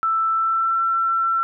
sine tone with pitch glide, 1325 to 1346.6 Hz, E6 to E6, +9 to +36 cents, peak -17 dBFS, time 0.03-1.43 s, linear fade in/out 0 ms, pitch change +27 cents, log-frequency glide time 0.31-0.8 s, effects none

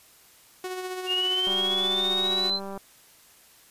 sawtooth tone with tremolo, 368.9 Hz, F#4, 5 cents flat, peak -26 dBFS, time 0.64-2.5 s, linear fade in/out 2 ms, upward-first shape sine, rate 15 Hz, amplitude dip 40%
sine linear sweep, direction up, 2794 to 4109 Hz, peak -23 dBFS, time 1.06-2.6 s, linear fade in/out 50 ms
click train, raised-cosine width 1 ms, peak -24 dBFS, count 257, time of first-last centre 1.47-2.776 s, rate 196 Hz
effects white hiss -55 dBFS RMS until 3.7 s + resampled to 32000 Hz

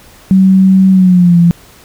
sine tone with pitch glide, 190 to 171.24 Hz, F#3 to F3, +46 to -34 cents, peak -3 dBFS, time 0.31-1.51 s, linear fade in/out 0 ms, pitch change -180 cents, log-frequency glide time 0.91-1.38 s, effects pink hiss -40 dBFS RMS until 1.84 s

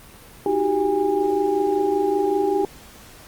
sine tone cluster, 313.6 / 369.7 / 394.9 / 816 Hz, D#4 / F#4 / G4 / G#5, +14 / -1 / +13 / -31 cents, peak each -26 / -25 / -20 / -25 dBFS, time 0.46-2.65 s, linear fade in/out 2 ms, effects pink hiss -45 dBFS RMS until 3.27 s + Opus 32 kbps

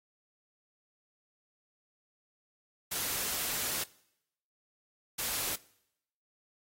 white noise bursts at uneven times, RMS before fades -34 dBFS, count 2, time 2.91-3.84 / 5.18-5.56 s, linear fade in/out 10 ms, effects noise-tail reverb RT60 0.8 s tail -22 dB re dry + AAC 48 kbps

